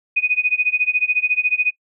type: tone with tremolo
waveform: sine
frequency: 2489 Hz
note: D#7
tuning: in tune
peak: -12 dBFS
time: 0.16-1.71 s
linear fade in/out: 10 ms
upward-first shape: sine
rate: 14 Hz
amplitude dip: 95%
effects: noise-tail reverb RT60 0.1 s tail -23 dB re dry